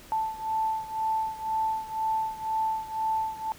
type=beating tone pair; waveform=sine; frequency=880 / 882 Hz; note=A5 / A5; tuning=0 / +4 cents; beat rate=2 Hz; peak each=-28 / -31 dBFS; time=0.12-3.52 s; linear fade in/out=0 ms; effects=pink hiss -50 dBFS RMS until 3.58 s